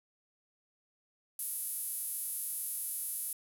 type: tone with high-pass filter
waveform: sawtooth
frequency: 371.3 Hz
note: F#4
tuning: 6 cents sharp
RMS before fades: -38 dBFS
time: 1.39-3.33 s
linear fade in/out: 2 ms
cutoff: 11000 Hz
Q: 4.2
effects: none